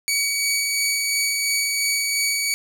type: tone with tremolo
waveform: 15% pulse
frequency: 2263 Hz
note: C#7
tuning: 35 cents sharp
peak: -12 dBFS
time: 0.08-2.54 s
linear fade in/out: 0 ms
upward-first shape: sine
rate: 2.9 Hz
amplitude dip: 25%
effects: none